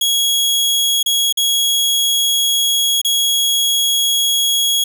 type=tone with dropouts; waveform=sawtooth; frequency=3322 Hz; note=G#7; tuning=in tune; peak=-10 dBFS; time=0.01-4.84 s; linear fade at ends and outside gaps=5 ms; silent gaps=1.029-1.06 / 1.326-1.372 / 3.016-3.047 s; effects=none